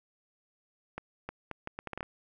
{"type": "accelerating click train", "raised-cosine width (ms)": 0.5, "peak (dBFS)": -22, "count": 10, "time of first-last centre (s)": [0.98, 2.03], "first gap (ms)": 310, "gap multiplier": 0.72, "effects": []}